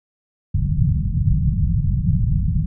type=low-pass noise; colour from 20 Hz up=white; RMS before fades=-18 dBFS; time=0.54-2.66 s; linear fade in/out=5 ms; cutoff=170 Hz; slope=48 dB/octave; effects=none